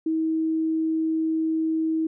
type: tone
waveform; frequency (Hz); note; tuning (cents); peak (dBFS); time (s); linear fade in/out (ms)
sine; 320; D#4; +49; -21; 0.06-2.07; 5
effects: none